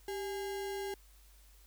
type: tone with sample-and-hold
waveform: sine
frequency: 392.1 Hz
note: G4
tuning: in tune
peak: -36 dBFS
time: 0.08-0.94 s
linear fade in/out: 2 ms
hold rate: 1225 Hz
effects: added 50 Hz sine -58 dBFS peak until 1.66 s + white hiss -65 dBFS RMS until 1.66 s